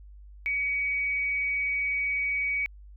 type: tone with amplitude modulation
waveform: sine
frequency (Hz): 2258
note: C#7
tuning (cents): +31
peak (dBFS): -24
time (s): 0.46-2.66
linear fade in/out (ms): 0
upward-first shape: sine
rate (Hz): 258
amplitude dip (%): 25
effects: added 50 Hz sine -45 dBFS peak until 2.96 s